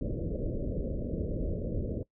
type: low-pass noise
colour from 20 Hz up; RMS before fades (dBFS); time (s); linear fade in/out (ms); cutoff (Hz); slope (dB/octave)
pink; -33; 0.01-2.03; 2; 600; 96
effects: noise-tail reverb RT60 0.1 s tail -20 dB re dry